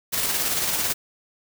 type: noise with tremolo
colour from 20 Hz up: white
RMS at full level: -23 dBFS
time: 0.12-0.94 s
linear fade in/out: 20 ms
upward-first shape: square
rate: 18 Hz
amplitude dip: 30%
effects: none